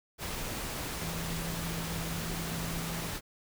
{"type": "tone in noise", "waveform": "sine", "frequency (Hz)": 166.1, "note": "E3", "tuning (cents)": 13, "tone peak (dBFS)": -37, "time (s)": [0.99, 3.1], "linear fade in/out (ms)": 50, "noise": "pink", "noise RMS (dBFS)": -37, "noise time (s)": [0.18, 3.21], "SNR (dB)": -3, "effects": []}